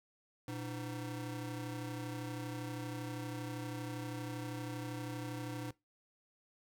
35% pulse ring-modulated tone, 208.8 Hz, G#3, 10 cents sharp, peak -35 dBFS, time 0.48-5.71 s, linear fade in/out 2 ms, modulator 88.1 Hz, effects noise-tail reverb RT60 0.2 s tail -20 dB re dry

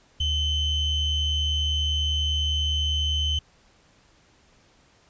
triangle ring-modulated tone, 1565 Hz, G6, 3 cents flat, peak -17 dBFS, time 0.2-3.39 s, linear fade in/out 5 ms, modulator 1490 Hz, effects pink hiss -59 dBFS RMS until 5.09 s + resampled to 16000 Hz

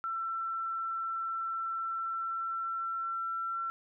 sine tone with pitch glide, 1342 to 1351.3 Hz, E6 to E6, +31 to +43 cents, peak -32 dBFS, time 0.04-3.7 s, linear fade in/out 0 ms, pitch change +12 cents, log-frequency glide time 1.79-3.59 s, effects none

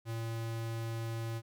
square tone, 114.1 Hz, A#2, 37 cents flat, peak -36 dBFS, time 0.05-1.42 s, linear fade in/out 50 ms, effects none

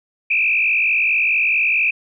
sine tone with frequency modulation, 2489 Hz, D#7, in tune, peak -14 dBFS, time 0.3-1.91 s, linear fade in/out 10 ms, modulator 55.5 Hz, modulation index 2.6, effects none

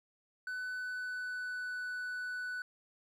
triangle tone with pitch glide, 1500 to 1488.8 Hz, F#6 to F#6, +23 to +10 cents, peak -35 dBFS, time 0.47-2.62 s, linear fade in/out 2 ms, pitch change -13 cents, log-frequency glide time 0.74-1.84 s, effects none

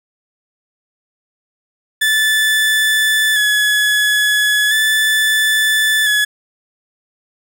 30% pulse tone with vibrato, 1722 Hz, A6, 38 cents flat, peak -9 dBFS, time 2.01-6.25 s, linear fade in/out 10 ms, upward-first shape square, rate 0.37 Hz, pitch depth 26 cents each way, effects none

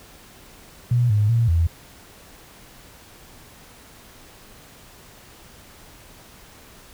sine tone with pitch steps, 121.3 / 104.8 / 116.3 / 83.2 Hz, B2 / G#2 / A#2 / E2, -31 / +16 / -4 / +17 cents, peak -15 dBFS, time 0.91-1.67 s, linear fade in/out 5 ms, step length 190 ms, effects pink hiss -47 dBFS RMS until 6.93 s

